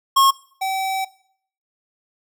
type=tone pair in turn; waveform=square; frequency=1085 / 767.2 Hz; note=C#6 / G5; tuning=-37 / -37 cents; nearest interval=tritone; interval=600 cents; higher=first; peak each=-12 / -21 dBFS; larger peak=first; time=0.16-0.31 / 0.61-1.05 s; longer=second; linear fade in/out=10 ms; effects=noise-tail reverb RT60 0.6 s tail -20 dB re dry